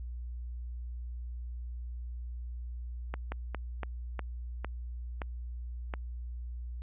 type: slowing click train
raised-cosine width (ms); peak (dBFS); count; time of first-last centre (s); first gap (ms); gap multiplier
0.5; -21; 8; 3.14-5.938; 180; 1.26
effects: added 60 Hz sine -37 dBFS peak until 6.82 s + resampled to 8000 Hz